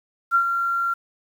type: tone with ADSR envelope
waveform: sine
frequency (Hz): 1376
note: F6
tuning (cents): -26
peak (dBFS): -13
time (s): 0.31-0.94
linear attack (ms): 41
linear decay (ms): 84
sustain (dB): -7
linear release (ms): 8
effects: 8-bit